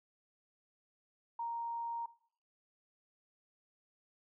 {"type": "tone", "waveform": "sine", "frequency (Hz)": 932.3, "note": "A#5", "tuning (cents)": 0, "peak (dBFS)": -36, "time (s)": [1.39, 2.06], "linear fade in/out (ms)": 5, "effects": ["noise-tail reverb RT60 0.6 s tail -19 dB re dry"]}